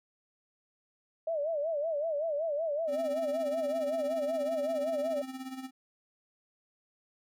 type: tone with vibrato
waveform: sine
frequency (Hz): 617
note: D#5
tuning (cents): -15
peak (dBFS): -29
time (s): 1.27-5.22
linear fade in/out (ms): 5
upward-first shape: sine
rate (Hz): 5.3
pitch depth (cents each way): 140
type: tone with tremolo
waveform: square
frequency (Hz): 261.6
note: C4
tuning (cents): 0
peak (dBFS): -37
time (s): 2.87-5.71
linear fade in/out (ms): 50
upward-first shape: sine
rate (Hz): 17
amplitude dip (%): 65
effects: none